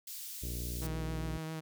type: high-pass noise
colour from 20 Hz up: white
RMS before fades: -44 dBFS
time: 0.07-0.87 s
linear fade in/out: 5 ms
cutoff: 3800 Hz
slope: 12 dB/octave
type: harmonic tone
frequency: 59.9 Hz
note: A#1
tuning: 48 cents sharp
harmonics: 1 / 2 / 3 / 4 / 5 / 6 / 7 / 8 / 10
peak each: -38 / -43 / -49 / -51 / -51 / -53 / -55 / -59 / -62 dBFS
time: 0.42-1.38 s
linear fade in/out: 10 ms
type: tone with vibrato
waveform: sawtooth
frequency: 159.3 Hz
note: D#3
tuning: 41 cents sharp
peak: -34 dBFS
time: 0.81-1.61 s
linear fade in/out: 20 ms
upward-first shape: sine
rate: 7.4 Hz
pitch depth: 16 cents each way
effects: none